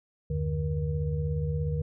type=tone cluster; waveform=sine; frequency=78 / 94.7 / 150.2 / 475.9 Hz; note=D#2 / F#2 / D3 / A#4; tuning=+5 / +41 / +39 / +36 cents; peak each=-31 / -36 / -29 / -37 dBFS; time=0.3-1.82 s; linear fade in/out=5 ms; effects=none